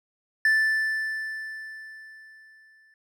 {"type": "tone with exponential decay", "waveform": "triangle", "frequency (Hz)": 1760, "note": "A6", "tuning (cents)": 0, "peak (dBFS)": -15, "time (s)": [0.45, 2.94], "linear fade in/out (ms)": 2, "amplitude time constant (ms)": 540, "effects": []}